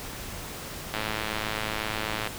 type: click train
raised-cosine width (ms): 0.3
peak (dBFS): -13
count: 145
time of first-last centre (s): 0.94-2.273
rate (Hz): 108
effects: pink hiss -38 dBFS RMS until 2.38 s